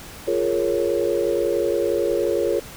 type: chord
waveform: sine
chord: Bb minor seventh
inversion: second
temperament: equal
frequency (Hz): 349.2 / 415.3 / 466.2 / 554.4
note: F4 / Ab4 / Bb4 / Db5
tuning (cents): 0 / 0 / 0 / 0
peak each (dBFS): -24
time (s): 0.27-2.6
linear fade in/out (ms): 10
effects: pink hiss -39 dBFS RMS until 2.76 s